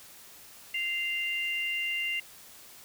sine tone pair together, 2086 / 2784 Hz, C7 / F7, -6 / -6 cents, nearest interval perfect fourth, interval 500 cents, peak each -32 / -31 dBFS, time 0.74-2.2 s, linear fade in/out 5 ms, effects white hiss -51 dBFS RMS until 2.84 s

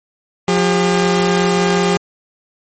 sawtooth tone pair together, 178.35 / 402 Hz, F3 / G4, +37 / +44 cents, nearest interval octave + major second, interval 1407 cents, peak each -11 dBFS, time 0.48-1.97 s, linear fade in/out 2 ms, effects MP3 32 kbps

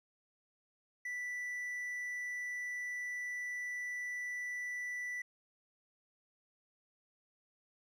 triangle tone, 1972 Hz, B6, 3 cents flat, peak -36 dBFS, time 1.05-5.22 s, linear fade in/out 5 ms, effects none

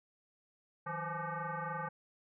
sine tone with frequency modulation, 158.8 Hz, D#3, 36 cents sharp, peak -36 dBFS, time 0.86-1.89 s, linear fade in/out 10 ms, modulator 341 Hz, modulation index 4.2, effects none

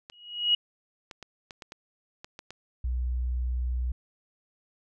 clicks, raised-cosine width 0.2 ms, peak -24 dBFS, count 9, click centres 0.099 / 1.112 / 1.227 / 1.508 / 1.622 / 1.721 / 2.245 / 2.391 / 2.506 s
sine tone with exponential growth, 2900 Hz, F#7, 35 cents flat, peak -17 dBFS, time 0.12-0.55 s, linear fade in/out 5 ms, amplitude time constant 93 ms
sine tone, 61.74 Hz, B1, in tune, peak -26 dBFS, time 2.84-3.92 s, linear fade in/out 5 ms
effects none

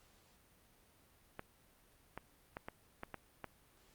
clicks, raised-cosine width 0.5 ms, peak -28 dBFS, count 7, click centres 1.394 / 2.176 / 2.569 / 2.685 / 3.034 / 3.143 / 3.443 s, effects pink hiss -68 dBFS RMS until 3.94 s + Opus 48 kbps

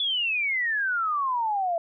sine exponential sweep, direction down, 3475 to 659.3 Hz, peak -23 dBFS, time 0-1.78 s, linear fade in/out 2 ms, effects none

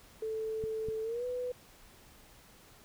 sine tone with pitch glide, 440 to 496.7 Hz, A4 to B4, 0 to +10 cents, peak -33 dBFS, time 0.22-1.52 s, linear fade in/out 5 ms, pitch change +210 cents, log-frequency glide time 1.03-1.25 s
clicks, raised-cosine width 5 ms, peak -29 dBFS, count 2, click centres 0.639 / 0.886 s
effects pink hiss -58 dBFS RMS until 2.84 s

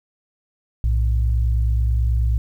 sine tone pair together, 60.74 / 110 Hz, B1 / A2, -28 / 0 cents, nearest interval minor seventh, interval 1028 cents, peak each -16 / -24 dBFS, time 0.84-2.38 s, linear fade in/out 0 ms, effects 9-bit

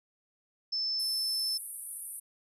sine tone, 5274 Hz, E8, in tune, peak -29 dBFS, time 0.72-1.58 s, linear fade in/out 10 ms
pink band-pass noise, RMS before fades -42 dBFS, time 0.99-2.2 s, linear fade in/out 10 ms, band 9100 to 12000 Hz, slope 96 dB/octave
effects none

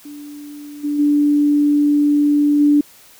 sine tone with level steps, 292.3 Hz, D4, 8 cents flat, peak -31 / -17 / -11 / -9 dBFS, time 0.05-2.81 s, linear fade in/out 5 ms, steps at 0.83 / 0.98 / 2.59 s, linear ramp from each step 20 ms, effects white hiss -46 dBFS RMS until 3.19 s

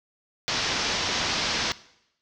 white low-pass noise, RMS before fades -27 dBFS, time 0.48-1.72 s, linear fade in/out 0 ms, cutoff 5900 Hz, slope 48 dB/octave, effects noise-tail reverb RT60 0.8 s tail -19 dB re dry

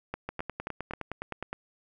two click trains, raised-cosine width 0.5 ms, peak -19 / -18 dBFS, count 13 / 4, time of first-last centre 0.29-1.53 / 0.14-0.936 s, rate 9.68 / 3.77 Hz, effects none

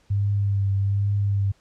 sine tone with vibrato, 99.8 Hz, G2, 32 cents sharp, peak -19 dBFS, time 0.1-1.52 s, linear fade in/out 10 ms, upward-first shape triangle, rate 1.2 Hz, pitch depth 31 cents each way, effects pink hiss -61 dBFS RMS until 1.6 s + low-pass 7000 Hz 12 dB/octave

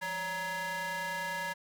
35% pulse ring-modulated tone, 370 Hz, F#4, in tune, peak -29 dBFS, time 0.01-1.54 s, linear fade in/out 20 ms, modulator 1310 Hz, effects none

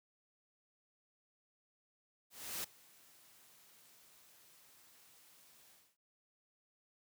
white noise with ADSR envelope, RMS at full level -40 dBFS, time 2.3-5.97 s, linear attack 340 ms, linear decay 6 ms, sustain -24 dB, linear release 250 ms, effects noise-tail reverb RT60 0.3 s tail -23 dB re dry + high-pass 80 Hz 12 dB/octave

